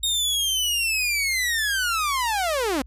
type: linear sweep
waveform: sawtooth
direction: down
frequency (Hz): 3729 to 244.4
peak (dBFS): -18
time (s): 0.03-2.82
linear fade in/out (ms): 5
effects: added 57 Hz sine -41 dBFS peak until 2.86 s + resampled to 32000 Hz